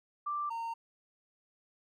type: tone pair in turn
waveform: sine / triangle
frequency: 1177 / 918.7 Hz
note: D6 / A#5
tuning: +3 / -25 cents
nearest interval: major third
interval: 428 cents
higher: first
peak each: -32 / -33 dBFS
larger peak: first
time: 0.26-0.5 / 0.5-0.74 s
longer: neither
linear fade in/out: 10 ms
effects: none